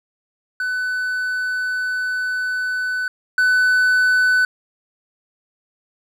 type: tone pair in turn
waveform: triangle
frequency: 1500 / 1500 Hz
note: F#6 / F#6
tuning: +23 / +23 cents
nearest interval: unison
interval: 0 cents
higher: neither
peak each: -18 / -11 dBFS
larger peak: second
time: 0.6-3.08 / 3.38-4.45 s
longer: first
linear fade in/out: 2 ms
effects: none